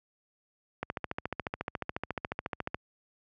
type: click train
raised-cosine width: 0.5 ms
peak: -17 dBFS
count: 28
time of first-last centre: 0.83-2.745 s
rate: 14.1 Hz
effects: high-pass 60 Hz 12 dB/octave